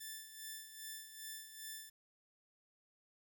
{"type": "tone with tremolo", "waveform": "5% pulse", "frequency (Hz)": 1760, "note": "A6", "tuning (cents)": 0, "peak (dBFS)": -34, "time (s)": [0, 1.9], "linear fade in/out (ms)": 10, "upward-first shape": "sine", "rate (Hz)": 2.5, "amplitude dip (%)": 65, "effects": ["11-bit"]}